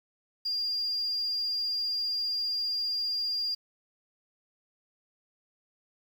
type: tone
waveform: sine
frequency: 4805 Hz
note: D8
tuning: 39 cents sharp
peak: -27 dBFS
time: 0.45-3.55 s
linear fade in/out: 10 ms
effects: tanh soft clip ceiling -23 dBFS + 9-bit